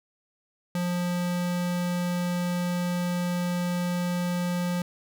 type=tone; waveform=square; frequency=176.8 Hz; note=F3; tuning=22 cents sharp; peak=-26 dBFS; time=0.75-4.82 s; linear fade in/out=2 ms; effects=none